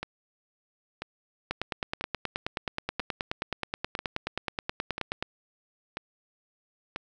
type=two click trains; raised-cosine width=0.3 ms; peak=-17 / -13 dBFS; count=8 / 36; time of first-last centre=0.03-6.961 / 1.51-5.225 s; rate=1.01 / 9.42 Hz; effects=none